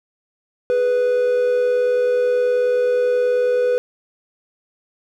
triangle tone pair together, 415.7 / 494.4 Hz, G#4 / B4, +2 / +2 cents, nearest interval minor third, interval 300 cents, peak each -24 / -13 dBFS, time 0.7-3.78 s, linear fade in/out 0 ms, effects none

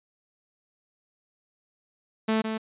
sawtooth tone with echo, 220 Hz, A3, in tune, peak -18 dBFS, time 2.28-2.42 s, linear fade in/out 10 ms, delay 160 ms, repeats 1, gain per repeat -6 dB, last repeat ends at 2.58 s, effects resampled to 8000 Hz

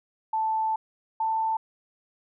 sine tone pair in turn, 880 / 887.7 Hz, A5 / A5, 0 / +15 cents, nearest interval unison, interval 15 cents, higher second, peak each -23 dBFS, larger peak neither, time 0.33-0.76 / 1.2-1.57 s, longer first, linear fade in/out 5 ms, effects none

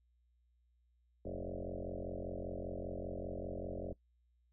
sine tone with frequency modulation, 308.1 Hz, D#4, 17 cents flat, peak -39 dBFS, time 1.25-3.93 s, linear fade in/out 5 ms, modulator 45.1 Hz, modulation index 7, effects noise-tail reverb RT60 0.1 s tail -20 dB re dry + added 60 Hz sine -70 dBFS peak until 4.52 s

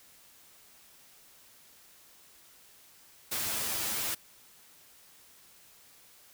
white noise with comb filter, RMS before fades -33 dBFS, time 3.31-4.15 s, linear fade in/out 10 ms, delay 9 ms, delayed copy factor +0.8, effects white hiss -58 dBFS RMS until 6.33 s

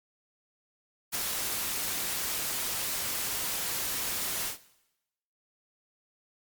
white noise with ADSR envelope, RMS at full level -29 dBFS, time 1.12-4.58 s, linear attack 27 ms, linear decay 11 ms, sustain -3 dB, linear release 120 ms, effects noise-tail reverb RT60 0.9 s tail -18 dB re dry + MP3 96 kbps

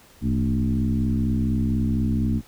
sine tone with frequency modulation, 155.56 Hz, D#3, in tune, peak -19 dBFS, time 0.21-2.42 s, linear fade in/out 50 ms, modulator 64.2 Hz, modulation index 1.8, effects pink hiss -52 dBFS RMS until 2.47 s

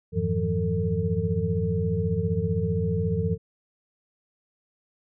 sine tone cluster, 88.1 / 104 / 161.3 / 176.3 / 448.9 Hz, F2 / G#2 / E3 / F3 / A4, +16 / +3 / -37 / +17 / +35 cents, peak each -29 dBFS, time 0.12-3.38 s, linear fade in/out 50 ms, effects none

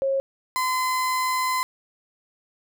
sine / 35% pulse tone pair in turn, 542 / 1023.2 Hz, C#5 / C6, -39 / -39 cents, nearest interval major seventh, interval 1100 cents, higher second, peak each -20 dBFS, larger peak neither, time 0.02-0.2 / 0.56-1.63 s, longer second, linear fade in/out 0 ms, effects none

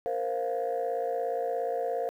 sine chord, Bb suspended second, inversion none, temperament equal, 466.2 / 523.3 / 698.5 Hz, Bb4 / C5 / F5, 0 / 0 / 0 cents, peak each -31 dBFS, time 0.06-2.09 s, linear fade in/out 0 ms, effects tanh soft clip ceiling -22 dBFS + 10-bit

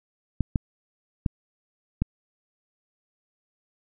clicks, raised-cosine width 5 ms, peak -10 dBFS, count 4, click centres 0.407 / 0.558 / 1.262 / 2.02 s, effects none

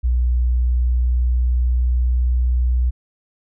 sine tone with pitch glide, 61 to 61.6 Hz, B1 to B1, -21 to -4 cents, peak -14 dBFS, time 0.03-2.91 s, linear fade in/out 20 ms, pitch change +17 cents, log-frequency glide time 0.24-2.44 s, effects none

